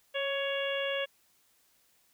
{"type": "harmonic tone with a mistuned harmonic", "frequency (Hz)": 558, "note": "C#5", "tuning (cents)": 11, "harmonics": [1, 2, 3, 4, 5, 6], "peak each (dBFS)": [-32, -43, -38, -41, -37, -40], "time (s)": [0.14, 1.06], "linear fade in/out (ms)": 20, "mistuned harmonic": 1, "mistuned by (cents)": -21, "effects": ["white hiss -68 dBFS RMS until 2.13 s"]}